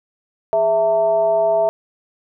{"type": "tone with frequency modulation", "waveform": "sine", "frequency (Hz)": 659.3, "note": "E5", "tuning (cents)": 0, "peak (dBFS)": -13, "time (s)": [0.53, 1.69], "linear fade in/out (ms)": 0, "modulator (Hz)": 244, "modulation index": 0.57, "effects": []}